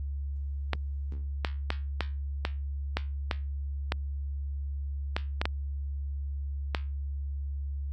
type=clicks; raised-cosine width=0.3 ms; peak=-11 dBFS; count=12; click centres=0.733 / 1.448 / 1.704 / 2.007 / 2.451 / 2.97 / 3.312 / 3.921 / 5.165 / 5.415 / 5.455 / 6.748 s; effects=added 70 Hz sine -31 dBFS peak until 7.92 s + Opus 48 kbps